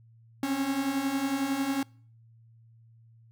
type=beating tone pair; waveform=45% pulse; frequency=264.8 / 275.8 Hz; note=C4 / C#4; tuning=+21 / -9 cents; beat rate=11 Hz; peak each=-33 / -28 dBFS; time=0.43-1.83 s; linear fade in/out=2 ms; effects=noise-tail reverb RT60 0.5 s tail -25 dB re dry + added 114 Hz sine -54 dBFS peak until 3.31 s